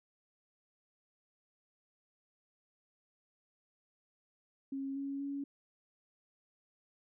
sine tone with pitch steps, 272.2 / 277 / 280.2 Hz, C#4 / C#4 / C#4, -31 / -1 / +19 cents, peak -36 dBFS, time 4.72-5.44 s, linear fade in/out 5 ms, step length 240 ms, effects none

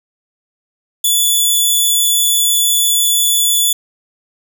10% pulse tone, 3451 Hz, A7, 34 cents flat, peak -3 dBFS, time 1.04-3.73 s, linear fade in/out 5 ms, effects none

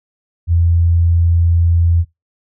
sine tone, 84.8 Hz, E2, 50 cents sharp, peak -9 dBFS, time 0.47-2.05 s, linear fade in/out 50 ms, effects noise-tail reverb RT60 0.2 s tail -22 dB re dry

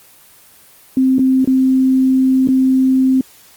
sine tone with dropouts, 261.6 Hz, C4, in tune, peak -9 dBFS, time 0.97-3.21 s, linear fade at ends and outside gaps 2 ms, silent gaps 1.184-1.192 / 1.446-1.474 / 2.474-2.486 s, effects white hiss -45 dBFS RMS until 3.56 s + Opus 24 kbps

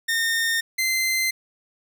sawtooth tone pair in turn, 1828 / 2073 Hz, A#6 / C7, -34 / -17 cents, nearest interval major second, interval 217 cents, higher second, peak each -17 dBFS, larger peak neither, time 0.08-0.61 / 0.78-1.31 s, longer neither, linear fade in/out 10 ms, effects none

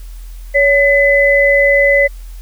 sine tone pair together, 563.2 / 2015 Hz, C#5 / B6, +27 / +34 cents, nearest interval octave + minor seventh, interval 2207 cents, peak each -10 dBFS, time 0.54-2.08 s, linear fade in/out 20 ms, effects added 42 Hz sine -27 dBFS peak until 2.41 s + white hiss -46 dBFS RMS until 2.41 s

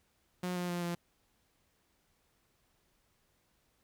sawtooth tone with pitch steps, 180 / 177.52 / 175.08 / 172.67 Hz, F#3 / F3 / F3 / F3, -47 / +29 / +5 / -19 cents, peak -30 dBFS, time 0.43-0.95 s, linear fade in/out 5 ms, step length 130 ms, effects pink hiss -74 dBFS RMS until 3.83 s

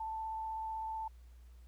sine tone with vibrato, 883 Hz, A5, 6 cents sharp, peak -37 dBFS, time 0-1.08 s, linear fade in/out 5 ms, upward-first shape sine, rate 16 Hz, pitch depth 9 cents each way, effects added 60 Hz sine -53 dBFS peak until 1.67 s + pink hiss -72 dBFS RMS until 1.67 s

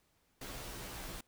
pink noise with comb filter, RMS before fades -45 dBFS, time 0.41-1.21 s, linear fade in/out 5 ms, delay 13 ms, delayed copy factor -0.85, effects pink hiss -74 dBFS RMS until 1.27 s

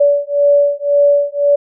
sine beating tone pair, 573 / 574.9 Hz, D5 / D5, -43 / -37 cents, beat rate 1.9 Hz, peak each -12 dBFS, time 0-1.56 s, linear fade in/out 10 ms, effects none

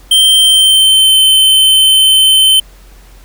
square tone with pitch glide, 3136 to 3079 Hz, G7 to G7, 0 to -32 cents, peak -5 dBFS, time 0.11-2.6 s, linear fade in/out 5 ms, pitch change -32 cents, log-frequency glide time 0.36-1.2 s, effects added 45 Hz sine -36 dBFS peak until 3.24 s + pink hiss -44 dBFS RMS until 3.24 s

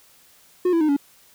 triangle tone with pitch steps, 361.2 / 333.1 / 307.3 / 283.4 Hz, F#4 / E4 / D#4 / C#4, -42 / +18 / -21 / +38 cents, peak -14 dBFS, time 0.65-0.966 s, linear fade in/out 5 ms, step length 79 ms, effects white hiss -54 dBFS RMS until 1.34 s

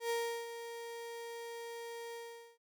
35% pulse tone with ADSR envelope, 466.2 Hz, A#4, in tune, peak -30 dBFS, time 0-2.58 s, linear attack 100 ms, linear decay 360 ms, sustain -11 dB, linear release 440 ms, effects noise-tail reverb RT60 0.1 s tail -25 dB re dry

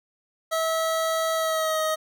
25% pulse tone with pitch glide, 648 to 628.5 Hz, E5 to D#5, -30 to +17 cents, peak -19 dBFS, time 0.51-1.96 s, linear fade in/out 20 ms, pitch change -53 cents, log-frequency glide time 1.35-1.8 s, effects none

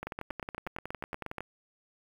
two click trains, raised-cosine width 0.5 ms, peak -22 / -21 dBFS, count 16 / 12, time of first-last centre 0.03-1.406 / 0.07-1.383 s, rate 10.9 / 8.38 Hz, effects 8-bit

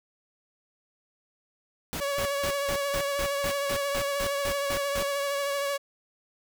pink noise bursts, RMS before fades -33 dBFS, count 13, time 1.93-5.026 s, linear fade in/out 0 ms, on 72 ms, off 180 ms
sawtooth tone with vibrato, 563 Hz, C#5, 27 cents sharp, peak -23 dBFS, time 2-5.78 s, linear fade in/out 20 ms, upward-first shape triangle, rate 13 Hz, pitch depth 29 cents each way
effects none

